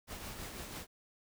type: noise with tremolo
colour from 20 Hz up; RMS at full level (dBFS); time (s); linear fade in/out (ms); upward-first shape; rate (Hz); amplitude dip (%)
pink; -43; 0.07-0.87; 50; triangle; 6.1; 45
effects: none